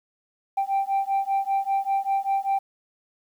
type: beating tone pair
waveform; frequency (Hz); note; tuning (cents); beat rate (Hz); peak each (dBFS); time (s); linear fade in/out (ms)
sine; 782 / 787.1; G5 / G5; -4 / +7; 5.1; -23; 0.57-2.59; 10
effects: tanh soft clip ceiling -18 dBFS + 9-bit